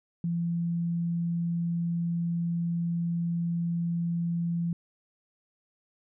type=tone; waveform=sine; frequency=170 Hz; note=F3; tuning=46 cents flat; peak=-26 dBFS; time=0.24-4.73 s; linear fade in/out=2 ms; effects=none